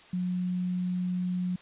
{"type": "tone", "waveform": "sine", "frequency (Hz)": 180.7, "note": "F#3", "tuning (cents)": -41, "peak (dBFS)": -27, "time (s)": [0.13, 1.56], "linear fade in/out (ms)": 5, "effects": ["white hiss -53 dBFS RMS until 1.61 s", "resampled to 8000 Hz"]}